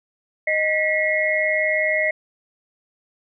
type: tone cluster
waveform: sine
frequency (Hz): 621 / 1949 / 2148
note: D#5 / B6 / C7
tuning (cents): -3 / -23 / +45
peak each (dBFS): -22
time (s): 0.47-2.11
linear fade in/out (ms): 5
effects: none